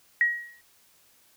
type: tone with exponential decay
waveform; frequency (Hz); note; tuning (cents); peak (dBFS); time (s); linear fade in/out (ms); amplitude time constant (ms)
sine; 1901; A#6; +33; -16; 0.21-0.61; 1; 85
effects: white hiss -61 dBFS RMS until 1.36 s